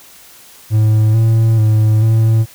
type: tone with pitch steps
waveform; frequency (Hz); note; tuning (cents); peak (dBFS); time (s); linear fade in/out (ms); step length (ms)
triangle; 108.5 / 112.5 / 108.4 / 111.7; A2 / A2 / A2 / A2; -24 / +39 / -25 / +27; -6; 0.7-2.46; 50; 440
effects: white hiss -41 dBFS RMS until 2.54 s